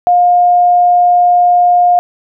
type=tone; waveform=sine; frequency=710 Hz; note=F5; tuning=28 cents sharp; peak=-5 dBFS; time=0.07-1.99 s; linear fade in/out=0 ms; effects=none